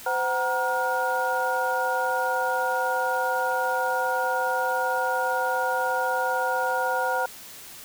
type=tone cluster; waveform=sine; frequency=514 / 750 / 944 / 1427 Hz; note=C5 / F#5 / A#5 / F6; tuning=-31 / +23 / +22 / +37 cents; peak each=-28 dBFS; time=0.06-7.26 s; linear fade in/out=5 ms; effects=white hiss -43 dBFS RMS until 7.84 s